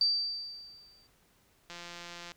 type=tone with exponential decay; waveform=sine; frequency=4651 Hz; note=D8; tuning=18 cents flat; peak=-22 dBFS; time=0.01-1.07 s; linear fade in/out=2 ms; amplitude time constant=230 ms
type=click train; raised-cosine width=0.2 ms; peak=-27 dBFS; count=108; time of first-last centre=1.7-2.318 s; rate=173 Hz
effects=pink hiss -67 dBFS RMS until 2.36 s